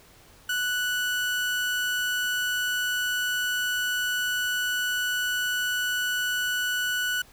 30% pulse tone, 1480 Hz, F#6, in tune, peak -22 dBFS, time 0.49-7.22 s, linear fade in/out 5 ms, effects pink hiss -54 dBFS RMS until 7.32 s

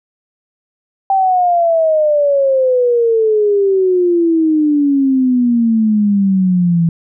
sine exponential sweep, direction down, 784 to 164.81 Hz, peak -9 dBFS, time 1.1-6.89 s, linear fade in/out 2 ms, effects none

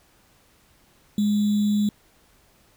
sine tone with sample-and-hold, 207.7 Hz, G#3, in tune, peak -18 dBFS, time 1.18-1.89 s, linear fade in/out 2 ms, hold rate 3675 Hz, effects pink hiss -59 dBFS RMS until 2.76 s

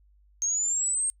sine linear sweep, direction up, 6400 to 8550 Hz, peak -24 dBFS, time 0.42-1.1 s, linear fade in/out 0 ms, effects noise-tail reverb RT60 0.1 s tail -26 dB re dry + added 50 Hz sine -57 dBFS peak until 1.2 s

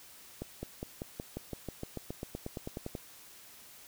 accelerating click train, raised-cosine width 2 ms, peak -24 dBFS, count 19, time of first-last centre 0.42-2.952 s, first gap 210 ms, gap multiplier 0.95, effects white hiss -54 dBFS RMS until 3.87 s

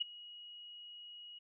sine tone with ADSR envelope, 2900 Hz, F#7, 35 cents flat, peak -29 dBFS, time 0-1.39 s, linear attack 16 ms, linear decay 12 ms, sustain -20 dB, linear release 11 ms, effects none

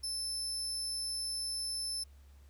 30% pulse tone, 5274 Hz, E8, in tune, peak -31 dBFS, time 0.03-2.04 s, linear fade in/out 10 ms, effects added 69 Hz sine -54 dBFS peak until 2.49 s + pink hiss -69 dBFS RMS until 2.49 s

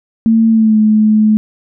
sine tone with pitch glide, 225 to 215 Hz, A3 to A3, +39 to -40 cents, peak -6 dBFS, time 0.26-1.37 s, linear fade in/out 0 ms, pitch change -79 cents, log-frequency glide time 0.5-0.78 s, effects none

